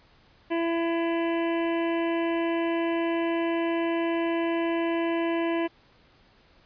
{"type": "harmonic tone", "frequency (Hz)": 334.6, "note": "E4", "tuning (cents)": 26, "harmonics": [1, 2, 3, 5, 6, 7, 8, 9], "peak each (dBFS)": [-25, -31, -35, -39, -41, -42, -43, -44], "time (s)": [0.5, 5.68], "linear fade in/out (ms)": 20, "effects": ["pink hiss -59 dBFS RMS until 6.65 s", "resampled to 11025 Hz"]}